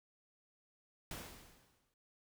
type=noise with exponential decay; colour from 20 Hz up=pink; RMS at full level=-44 dBFS; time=1.11-1.94 s; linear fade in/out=2 ms; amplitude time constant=180 ms; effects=none